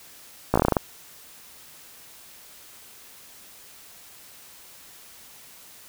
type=slowing click train; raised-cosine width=1 ms; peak=-4 dBFS; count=9; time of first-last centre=0.54-0.768 s; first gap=16 ms; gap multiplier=1.16; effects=white hiss -48 dBFS RMS until 5.88 s